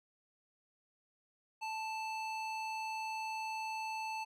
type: tone with band-pass filter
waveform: square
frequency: 880 Hz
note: A5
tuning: in tune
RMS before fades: -40 dBFS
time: 1.61-4.25 s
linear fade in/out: 20 ms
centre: 2100 Hz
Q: 0.74
effects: none